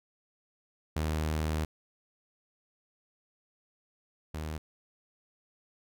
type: tone pair in turn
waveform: sawtooth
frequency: 77.78 / 77.78 Hz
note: D#2 / D#2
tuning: 0 / 0 cents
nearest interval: unison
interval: 0 cents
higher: neither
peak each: -25 / -31 dBFS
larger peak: first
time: 0.96-1.65 / 4.34-4.58 s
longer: first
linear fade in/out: 5 ms
effects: none